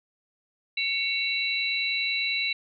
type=tone cluster; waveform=sine; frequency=2233 / 2719 / 3955 Hz; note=C#7 / F7 / B7; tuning=+12 / -47 / +2 cents; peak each=-29 dBFS; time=0.77-2.53 s; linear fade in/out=5 ms; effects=none